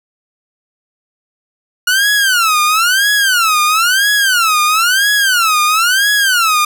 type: tone with vibrato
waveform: sawtooth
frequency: 1427 Hz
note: F6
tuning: 37 cents sharp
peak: -6 dBFS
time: 1.87-6.65 s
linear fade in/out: 5 ms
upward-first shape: sine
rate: 1 Hz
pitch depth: 280 cents each way
effects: none